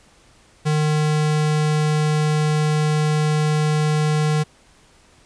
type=tone; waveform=square; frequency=152.4 Hz; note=D#3; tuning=36 cents flat; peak=-17 dBFS; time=0.65-4.44 s; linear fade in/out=20 ms; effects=pink hiss -53 dBFS RMS until 5.25 s + resampled to 22050 Hz